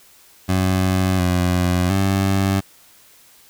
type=tone with pitch steps; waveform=20% pulse; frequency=93.5 / 89.6 / 96.9 Hz; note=F#2 / F2 / G2; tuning=+19 / +45 / -20 cents; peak=-11 dBFS; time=0.48-2.61 s; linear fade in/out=20 ms; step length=710 ms; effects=white hiss -50 dBFS RMS until 3.49 s